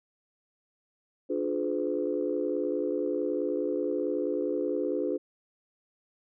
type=chord; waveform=sine; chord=D diminished seventh; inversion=none; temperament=just; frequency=293.7 / 352.4 / 422.9 / 507.5 Hz; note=D4 / F4 / Ab4 / Cb5; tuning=0 / +16 / +31 / +47 cents; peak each=-32 dBFS; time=1.29-5.18 s; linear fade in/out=20 ms; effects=tanh soft clip ceiling -16 dBFS